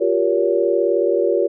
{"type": "chord", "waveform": "sine", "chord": "G half-diminished seventh", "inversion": "third", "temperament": "just", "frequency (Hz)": [352.8, 392, 470.4, 564.5], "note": ["F4", "G4", "Bb4", "Db5"], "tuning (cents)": [18, 0, 16, 31], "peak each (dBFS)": -20, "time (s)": [0, 1.48], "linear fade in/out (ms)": 20, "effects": []}